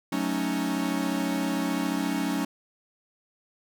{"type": "chord", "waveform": "45% pulse", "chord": "D# half-diminished seventh", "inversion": "first", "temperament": "equal", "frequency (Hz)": [185, 220, 277.2, 311.1], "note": ["F#3", "A3", "C#4", "D#4"], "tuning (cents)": [0, 0, 0, 0], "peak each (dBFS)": [-32, -33, -29, -32], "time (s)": [0.12, 2.45], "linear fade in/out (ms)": 5, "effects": []}